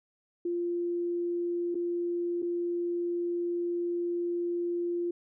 sine tone with dropouts, 347.1 Hz, F4, 11 cents flat, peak -28 dBFS, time 0.45-5.11 s, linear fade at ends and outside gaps 5 ms, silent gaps 1.746-1.752 / 2.421-2.426 s, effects none

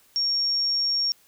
sine tone, 5540 Hz, F8, 15 cents flat, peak -21 dBFS, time 0.16-1.12 s, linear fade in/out 0 ms, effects white hiss -59 dBFS RMS until 1.27 s

